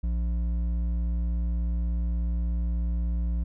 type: tone with hard clipping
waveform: sine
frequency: 58.27 Hz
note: A#1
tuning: in tune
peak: -26 dBFS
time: 0.03-3.44 s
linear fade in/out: 10 ms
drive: 7 dB
effects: none